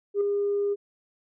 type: tone with ADSR envelope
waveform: sine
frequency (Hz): 405.4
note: G#4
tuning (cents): -42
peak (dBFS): -17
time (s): 0.14-0.76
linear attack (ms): 70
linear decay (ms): 4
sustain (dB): -5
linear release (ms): 35
effects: tanh soft clip ceiling -18 dBFS